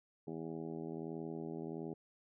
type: harmonic tone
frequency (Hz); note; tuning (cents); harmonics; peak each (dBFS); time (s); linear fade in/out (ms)
81.4; E2; -21; 2 / 3 / 4 / 5 / 6 / 7 / 8 / 9 / 10; -47 / -47 / -46 / -46 / -60 / -57 / -59 / -57 / -60; 0.27-1.94; 5
effects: none